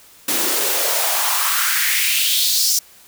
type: noise with high-pass filter sweep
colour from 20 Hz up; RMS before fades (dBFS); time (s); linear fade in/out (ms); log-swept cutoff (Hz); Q
white; -18; 0.28-2.79; 5; 260 to 5800; 3.1
effects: white hiss -47 dBFS RMS until 3.07 s